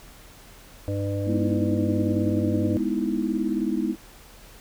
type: harmonic tone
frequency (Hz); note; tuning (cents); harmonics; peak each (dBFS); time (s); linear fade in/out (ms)
100.1; G2; +37; 1 / 3 / 5 / 6; -26 / -31 / -33 / -34; 0.88-2.77; 0
type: chord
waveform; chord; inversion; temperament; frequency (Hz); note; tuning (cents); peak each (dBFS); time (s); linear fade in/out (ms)
sine; E major seventh; first; equal; 207.7 / 246.9 / 311.1 / 329.6; G#3 / B3 / D#4 / E4; 0 / 0 / 0 / 0; -28; 1.25-3.96; 50
effects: added 40 Hz sine -49 dBFS peak until 4.6 s + pink hiss -49 dBFS RMS until 4.6 s